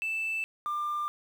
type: tone pair in turn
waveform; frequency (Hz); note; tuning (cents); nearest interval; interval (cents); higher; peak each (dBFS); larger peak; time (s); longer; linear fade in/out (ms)
sine; 2644 / 1194.6; E7 / D6; +5 / +29; octave + major second; 1376; first; -27; neither; 0.02-0.44 / 0.66-1.08; neither; 0
effects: tanh soft clip ceiling -27 dBFS + 9-bit